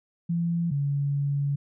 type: tone pair in turn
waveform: sine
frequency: 169.7 / 141.72 Hz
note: F3 / C#3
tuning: -49 / +39 cents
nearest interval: minor third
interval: 312 cents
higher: first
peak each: -23 dBFS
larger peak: neither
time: 0.29-0.71 / 0.71-1.56 s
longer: second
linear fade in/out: 10 ms
effects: none